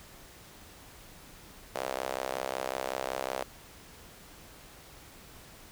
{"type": "tone with high-pass filter", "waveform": "sawtooth", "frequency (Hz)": 65.41, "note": "C2", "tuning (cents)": 0, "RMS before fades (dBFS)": -35, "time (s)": [1.75, 3.43], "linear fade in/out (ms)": 0, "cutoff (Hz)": 590, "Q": 2.4, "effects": ["pink hiss -52 dBFS RMS until 5.71 s"]}